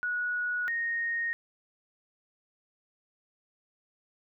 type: tone pair in turn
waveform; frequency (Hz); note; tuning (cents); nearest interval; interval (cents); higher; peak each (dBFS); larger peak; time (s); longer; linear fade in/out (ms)
sine; 1462 / 1859.1; F#6 / A#6; -21 / -5; major third; 416; second; -28; neither; 0.03-0.68 / 0.68-1.33; neither; 0
effects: none